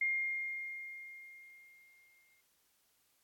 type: tone with exponential decay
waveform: sine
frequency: 2123 Hz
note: C7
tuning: 25 cents sharp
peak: -29 dBFS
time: 0.01-2.41 s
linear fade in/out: 5 ms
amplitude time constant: 520 ms
effects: white hiss -74 dBFS RMS until 3.23 s + AAC 64 kbps